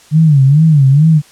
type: tone with vibrato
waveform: sine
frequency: 146.83 Hz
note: D3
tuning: in tune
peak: -4 dBFS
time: 0.11-1.22 s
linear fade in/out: 50 ms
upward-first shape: sine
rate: 2.3 Hz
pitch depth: 170 cents each way
effects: white hiss -43 dBFS RMS until 1.31 s + low-pass 9000 Hz 12 dB/octave